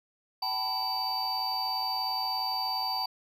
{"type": "tone cluster", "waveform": "triangle", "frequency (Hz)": [764, 881, 993, 4629], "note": ["G5", "A5", "B5", "D8"], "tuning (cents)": [-45, 2, 9, -26], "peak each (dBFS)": [-33, -35, -35, -30], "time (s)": [0.42, 3.06], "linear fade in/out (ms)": 5, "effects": []}